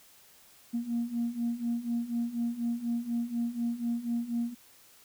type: beating tone pair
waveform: sine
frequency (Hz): 233.1 / 237.2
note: A#3 / A#3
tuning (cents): 0 / +30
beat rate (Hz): 4.1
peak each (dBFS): -33 / -30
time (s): 0.73-4.55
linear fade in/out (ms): 20
effects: tanh soft clip ceiling -23 dBFS + white hiss -58 dBFS RMS until 5.04 s